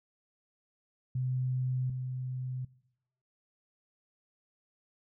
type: tone pair in turn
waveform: sine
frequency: 128 / 128 Hz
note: C3 / C3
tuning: -38 / -38 cents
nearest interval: unison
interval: 0 cents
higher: neither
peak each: -29 / -34 dBFS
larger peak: first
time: 1.15-1.9 / 1.9-2.65 s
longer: neither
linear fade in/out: 5 ms
effects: noise-tail reverb RT60 0.8 s tail -21 dB re dry